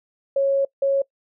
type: tone bursts at uneven times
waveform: sine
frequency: 550 Hz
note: C#5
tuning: 14 cents flat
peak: -16 dBFS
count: 2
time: 0.36-0.65 / 0.82-1.02 s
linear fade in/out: 5 ms
effects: noise-tail reverb RT60 0.1 s tail -23 dB re dry